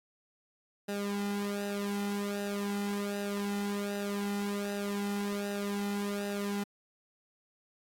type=tone with flanger; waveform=sawtooth; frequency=202.5 Hz; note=G#3; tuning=43 cents flat; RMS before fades=-34 dBFS; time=0.88-6.64 s; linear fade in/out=10 ms; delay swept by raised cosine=0.9 to 1.81 ms; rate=1.3 Hz; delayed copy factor=-0.85; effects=AAC 64 kbps